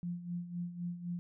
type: tone with tremolo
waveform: sine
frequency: 174.61 Hz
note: F3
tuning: in tune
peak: -34 dBFS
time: 0.03-1.19 s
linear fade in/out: 0 ms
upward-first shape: sine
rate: 3.9 Hz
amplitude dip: 70%
effects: none